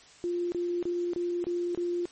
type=tone bursts; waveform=sine; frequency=349.4 Hz; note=F4; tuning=1 cent sharp; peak=-27 dBFS; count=6; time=0.24-2.055 s; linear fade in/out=0 ms; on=280 ms; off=27 ms; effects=white hiss -54 dBFS RMS until 2.11 s + MP3 32 kbps